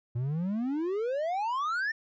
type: exponential sweep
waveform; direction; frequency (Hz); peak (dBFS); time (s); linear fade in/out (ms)
triangle; up; 115.2 to 1833; -26; 0.15-1.92; 10
effects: resampled to 16000 Hz